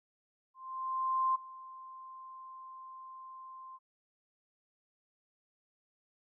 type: tone with ADSR envelope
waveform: sine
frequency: 1046.5 Hz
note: C6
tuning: in tune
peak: -26 dBFS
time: 0.54-3.79 s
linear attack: 810 ms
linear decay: 13 ms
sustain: -20 dB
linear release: 38 ms
effects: none